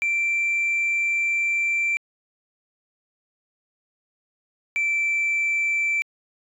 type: tone pair in turn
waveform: sine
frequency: 2349 / 2334 Hz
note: D7 / D7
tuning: 0 / -11 cents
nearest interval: unison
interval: 11 cents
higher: first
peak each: -18 / -18 dBFS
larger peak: neither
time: 0.02-1.97 / 4.76-6.02 s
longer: first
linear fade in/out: 0 ms
effects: tanh soft clip ceiling -18 dBFS